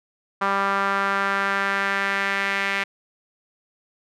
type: tone with band-pass filter sweep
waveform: sawtooth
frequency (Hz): 197.2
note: G3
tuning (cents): +11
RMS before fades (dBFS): -23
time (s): 0.41-2.84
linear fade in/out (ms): 10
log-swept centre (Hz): 1200 to 2100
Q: 2.6
effects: none